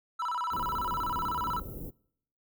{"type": "tone with vibrato", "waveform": "triangle", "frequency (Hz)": 1140, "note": "C#6", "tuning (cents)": 48, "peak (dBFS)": -28, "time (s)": [0.19, 1.6], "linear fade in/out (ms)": 10, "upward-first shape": "square", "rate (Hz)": 16, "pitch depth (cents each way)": 260}
{"type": "band-stop noise", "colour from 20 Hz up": "pink", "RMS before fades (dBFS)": -40, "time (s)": [0.51, 1.91], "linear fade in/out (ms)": 20, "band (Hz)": [480, 14000], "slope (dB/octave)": 24}
{"effects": ["noise-tail reverb RT60 0.7 s tail -24 dB re dry"]}